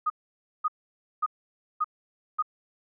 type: tone bursts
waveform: sine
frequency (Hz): 1242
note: D#6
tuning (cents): -3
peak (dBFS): -22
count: 5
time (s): 0.06-2.425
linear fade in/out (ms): 10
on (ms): 41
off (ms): 540
effects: none